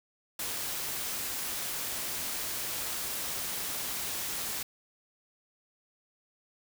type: noise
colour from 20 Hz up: white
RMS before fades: -35 dBFS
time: 0.39-4.63 s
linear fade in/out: 5 ms
effects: none